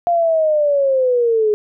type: linear sweep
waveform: sine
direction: down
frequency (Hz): 698.5 to 415.3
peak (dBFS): -12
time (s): 0.07-1.54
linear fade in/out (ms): 0
effects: none